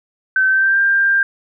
sine tone with pitch glide, 1536 to 1591.1 Hz, G6 to G6, -36 to +25 cents, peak -11 dBFS, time 0.36-1.23 s, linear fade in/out 2 ms, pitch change +61 cents, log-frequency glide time 0.47-0.8 s, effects none

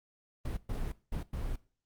brown noise bursts at uneven times, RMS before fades -35 dBFS, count 4, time 0.45-0.57 / 0.69-0.92 / 1.12-1.23 / 1.33-1.56 s, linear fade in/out 5 ms, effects noise-tail reverb RT60 0.4 s tail -19 dB re dry + Opus 32 kbps

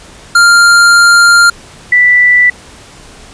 square / sine tone pair in turn, 1396.9 / 1972 Hz, F6 / B6, 0 / -3 cents, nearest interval tritone, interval 597 cents, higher second, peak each -3 dBFS, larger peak neither, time 0.35-1.5 / 1.92-2.5 s, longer first, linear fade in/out 5 ms, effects pink hiss -35 dBFS RMS until 3.33 s + resampled to 22050 Hz

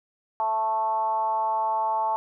sine tone with frequency modulation, 880 Hz, A5, in tune, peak -22 dBFS, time 0.4-2.16 s, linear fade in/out 0 ms, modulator 219 Hz, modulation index 0.69, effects none

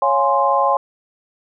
sine chord, Db major seventh, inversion none, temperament equal, 554.4 / 698.5 / 830.6 / 1046.5 Hz, Db5 / F5 / Ab5 / C6, 0 / 0 / 0 / 0 cents, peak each -19 / -22 / -18 / -17 dBFS, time 0.02-0.77 s, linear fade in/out 2 ms, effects none

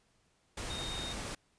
sine tone in noise, 3705 Hz, A#7, 11 cents flat, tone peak -40 dBFS, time 0.7-1.13 s, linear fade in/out 5 ms, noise pink, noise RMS -40 dBFS, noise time 0.57-1.35 s, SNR -3 dB, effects pink hiss -72 dBFS RMS until 1.58 s + resampled to 22050 Hz

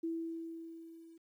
sine tone with level ramp, 329.6 Hz, E4, in tune, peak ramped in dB -33 to -54 dBFS, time 0.03-1.18 s, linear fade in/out 10 ms, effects 12-bit

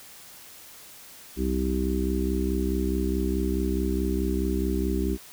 harmonic tone, 64.7 Hz, C2, 19 cents flat, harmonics 1 / 3 / 4 / 5 / 6, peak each -27 / -30 / -32 / -30 / -31 dBFS, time 1.36-5.18 s, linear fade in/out 50 ms, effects white hiss -47 dBFS RMS until 5.32 s

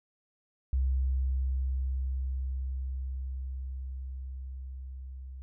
sine tone with level ramp, 65.41 Hz, C2, in tune, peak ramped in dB -24 to -40 dBFS, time 0.73-5.42 s, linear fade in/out 0 ms, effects none

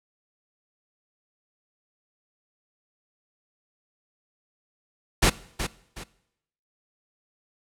pink noise with echo, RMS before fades -18 dBFS, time 5.22-5.3 s, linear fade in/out 10 ms, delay 370 ms, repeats 2, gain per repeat -10 dB, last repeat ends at 6.04 s, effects noise-tail reverb RT60 0.8 s tail -20 dB re dry + low-pass 10000 Hz 12 dB/octave

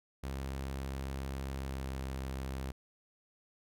sawtooth tone with pitch glide, 67.3 to 66.34 Hz, C2 to C2, +49 to +25 cents, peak -33 dBFS, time 0.23-2.72 s, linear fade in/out 10 ms, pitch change -24 cents, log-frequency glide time 1.57-1.87 s, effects none

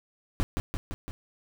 brown noise with echo, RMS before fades -25 dBFS, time 0.4-0.43 s, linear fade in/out 0 ms, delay 170 ms, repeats 4, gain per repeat -3 dB, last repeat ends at 1.11 s, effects none

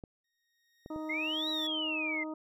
clicks, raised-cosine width 2 ms, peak -31 dBFS, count 3, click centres 0.038 / 0.861 / 0.961 s
20% pulse tone with exponential growth, 1864.7 Hz, A#6, in tune, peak -38 dBFS, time 0.24-1.67 s, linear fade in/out 5 ms, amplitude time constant 310 ms
harmonic tone, 311.9 Hz, D#4, 4 cents sharp, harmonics 1 / 2 / 3 / 4, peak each -37 / -43 / -47 / -49 dBFS, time 0.9-2.34 s, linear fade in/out 5 ms
sine exponential two-way sweep, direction up then down, 2050 to 3951 to 2050 Hz, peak -32 dBFS, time 1.09-2.24 s, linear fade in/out 10 ms, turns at 1.49 s
effects none

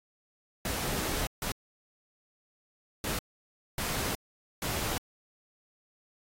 pink noise bursts at uneven times, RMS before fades -33 dBFS, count 5, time 0.65-1.27 / 1.42-1.52 / 3.04-3.19 / 3.78-4.15 / 4.62-4.98 s, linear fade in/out 2 ms, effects AAC 48 kbps

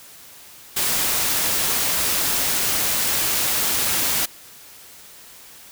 white noise, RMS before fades -21 dBFS, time 0.76-4.26 s, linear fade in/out 10 ms, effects white hiss -44 dBFS RMS until 5.71 s

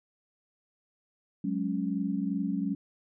sine chord, F# suspended second, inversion none, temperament equal, 185 / 207.7 / 277.2 Hz, F#3 / G#3 / C#4, 0 / 0 / 0 cents, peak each -32 dBFS, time 1.44-2.75 s, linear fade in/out 5 ms, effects none

